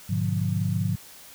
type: chord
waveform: sine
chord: G# diminished seventh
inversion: none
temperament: just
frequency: 103.83 / 124.59 / 149.51 / 179.41 Hz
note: G#2 / B2 / D3 / F3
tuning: 0 / +16 / +31 / +47 cents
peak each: -26 / -32 / -29 / -28 dBFS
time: 0.09-0.96 s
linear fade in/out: 10 ms
effects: white hiss -47 dBFS RMS until 1.34 s